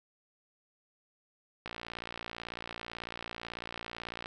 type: click train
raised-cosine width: 0.3 ms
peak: -23 dBFS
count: 152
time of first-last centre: 1.66-4.259 s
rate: 58.1 Hz
effects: none